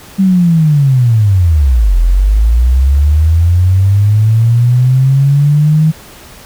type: linear two-way sweep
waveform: sine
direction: down then up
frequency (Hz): 196 to 41.2 to 158.7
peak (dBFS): -5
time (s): 0.18-5.92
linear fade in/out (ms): 20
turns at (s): 1.98
effects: pink hiss -35 dBFS RMS until 6.45 s